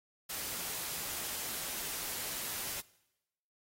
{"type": "noise", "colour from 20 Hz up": "white", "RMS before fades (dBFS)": -39, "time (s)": [0.29, 2.81], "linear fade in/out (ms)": 10, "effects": ["noise-tail reverb RT60 0.9 s tail -21 dB re dry", "AAC 48 kbps"]}